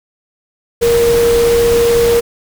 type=tone in noise; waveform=sine; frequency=469.2 Hz; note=A#4; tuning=11 cents sharp; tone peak=-8 dBFS; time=0.81-2.21 s; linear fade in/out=20 ms; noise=pink; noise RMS=-20 dBFS; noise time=0.81-2.21 s; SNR=+9 dB; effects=none